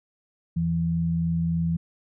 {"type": "tone pair together", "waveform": "sine", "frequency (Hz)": [83.4, 166.8], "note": ["E2", "E3"], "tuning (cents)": [21, 21], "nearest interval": "octave", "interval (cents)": 1200, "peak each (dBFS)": [-31, -22], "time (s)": [0.56, 1.77], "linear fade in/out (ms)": 10, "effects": []}